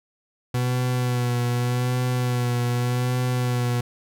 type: tone with vibrato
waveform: 40% pulse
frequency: 123.47 Hz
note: B2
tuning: in tune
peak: -20 dBFS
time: 0.54-3.81 s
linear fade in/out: 5 ms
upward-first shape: sine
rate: 0.84 Hz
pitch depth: 30 cents each way
effects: none